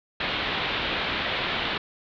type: low-pass noise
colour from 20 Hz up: white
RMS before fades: -28 dBFS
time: 0.2-1.78 s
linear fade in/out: 5 ms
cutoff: 3800 Hz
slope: 48 dB/octave
effects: none